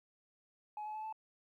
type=tone with pitch steps; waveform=sine; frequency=845 / 854.8 / 864.8 / 874.8 Hz; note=G#5 / G#5 / A5 / A5; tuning=+30 / +50 / -30 / -10 cents; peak=-38 dBFS; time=0.77-1.126 s; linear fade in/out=2 ms; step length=89 ms; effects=tanh soft clip ceiling -38 dBFS + 13-bit